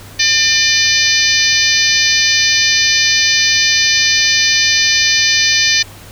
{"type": "harmonic tone", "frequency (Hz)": 599, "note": "D5", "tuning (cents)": 34, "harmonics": [3, 4, 5, 6, 7, 8, 9, 10], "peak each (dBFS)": [-17, -17, -21, -19, -18, -16, -22, -17], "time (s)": [0.19, 5.83], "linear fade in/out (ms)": 10, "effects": ["added 99 Hz sine -37 dBFS peak until 6.11 s", "pink hiss -37 dBFS RMS until 6.11 s"]}